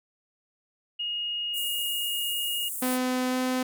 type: tone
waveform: sine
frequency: 2866 Hz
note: F7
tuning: 44 cents sharp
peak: -28 dBFS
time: 0.99-2.69 s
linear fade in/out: 10 ms
type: high-pass noise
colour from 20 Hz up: pink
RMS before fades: -34 dBFS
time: 1.53-2.99 s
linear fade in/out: 50 ms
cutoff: 7900 Hz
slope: 48 dB/octave
type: tone with pitch glide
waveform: sawtooth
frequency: 253.8 to 255.4 Hz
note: B3 to C4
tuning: +47 to -42 cents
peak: -21 dBFS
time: 2.82-3.63 s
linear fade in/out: 5 ms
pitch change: +11 cents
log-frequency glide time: 3.3-3.36 s
effects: none